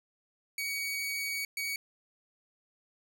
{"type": "tone bursts at uneven times", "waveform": "sawtooth", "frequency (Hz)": 2253, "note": "C#7", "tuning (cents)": 28, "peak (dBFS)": -29, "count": 2, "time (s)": [[0.58, 1.45], [1.57, 1.76]], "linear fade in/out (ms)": 2, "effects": []}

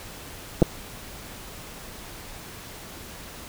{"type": "clicks", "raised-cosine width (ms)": 2, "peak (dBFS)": -3, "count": 2, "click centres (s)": [0.62, 0.626], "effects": ["pink hiss -41 dBFS RMS until 3.48 s"]}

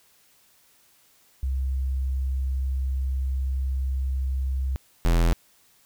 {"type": "tone pair in turn", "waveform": ["sine", "square"], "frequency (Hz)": [66, 42.22], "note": ["C2", "E1"], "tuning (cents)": [16, 42], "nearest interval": "minor sixth", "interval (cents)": 774, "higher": "first", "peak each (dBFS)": [-23, -18], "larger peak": "second", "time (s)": [[1.43, 4.76], [5.05, 5.33]], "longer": "first", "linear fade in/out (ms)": 0, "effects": ["white hiss -60 dBFS RMS until 5.85 s"]}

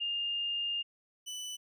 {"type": "tone pair in turn", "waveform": ["sine", "25% pulse"], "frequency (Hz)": [2817, 2985], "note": ["F7", "F#7"], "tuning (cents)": [14, 15], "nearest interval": "minor second", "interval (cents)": 101, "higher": "second", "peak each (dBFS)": [-31, -35], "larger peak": "first", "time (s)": [[0, 0.83], [1.26, 1.57]], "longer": "first", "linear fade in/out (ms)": 20, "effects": []}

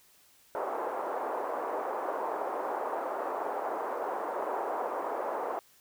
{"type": "band-pass noise", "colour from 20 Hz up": "white", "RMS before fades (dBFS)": -34, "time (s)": [0.55, 5.59], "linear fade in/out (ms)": 0, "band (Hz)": [390, 1000], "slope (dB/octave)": 24, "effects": ["white hiss -62 dBFS RMS until 5.8 s"]}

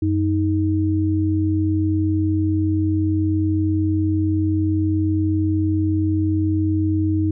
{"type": "tone pair together", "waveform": "sine", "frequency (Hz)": [93.7, 314.3], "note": ["F#2", "D#4"], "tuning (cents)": [22, 18], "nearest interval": "octave + major sixth", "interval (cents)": 2096, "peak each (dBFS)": -19, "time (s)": [0.02, 7.31], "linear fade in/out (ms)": 5, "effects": []}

